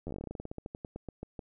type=slowing click train; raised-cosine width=2 ms; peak=-26 dBFS; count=24; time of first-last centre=0.07-1.392 s; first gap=11 ms; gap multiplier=1.13; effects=none